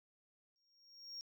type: tone with exponential growth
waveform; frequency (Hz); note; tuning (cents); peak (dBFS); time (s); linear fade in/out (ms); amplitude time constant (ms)
triangle; 5570; F8; -5; -40; 0.56-1.21; 0; 140
effects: tanh soft clip ceiling -40 dBFS